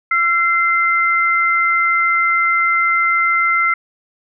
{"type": "tone pair together", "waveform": "sine", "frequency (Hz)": [1353.4, 2074], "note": ["E6", "C7"], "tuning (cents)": [45, -16], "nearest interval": "perfect fifth", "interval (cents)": 739, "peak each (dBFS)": -15, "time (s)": [0.11, 3.74], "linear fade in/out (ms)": 5, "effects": []}